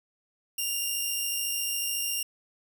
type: tone pair together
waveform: 10% pulse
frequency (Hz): 2792 / 2846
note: F7 / F7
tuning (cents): -1 / +32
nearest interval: unison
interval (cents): 33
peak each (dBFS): -20 / -27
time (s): 0.58-2.23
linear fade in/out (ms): 5
effects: 9-bit